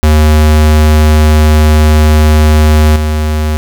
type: tone with level steps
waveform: square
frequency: 76.7 Hz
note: D#2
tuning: 24 cents flat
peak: -4 / -10 dBFS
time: 0.03-3.57 s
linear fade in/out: 0 ms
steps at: 2.96 s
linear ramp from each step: 2 ms
effects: none